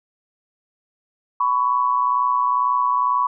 sine tone pair together, 996.9 / 1119 Hz, B5 / C#6, +16 / +16 cents, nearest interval major second, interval 200 cents, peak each -19 dBFS, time 1.4-3.27 s, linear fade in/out 5 ms, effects none

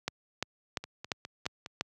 two click trains, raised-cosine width 0.2 ms, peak -13 / -23 dBFS, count 6 / 5, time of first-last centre 0.08-1.81 / 0.84-1.661 s, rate 2.89 / 4.87 Hz, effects high-pass 80 Hz 12 dB/octave

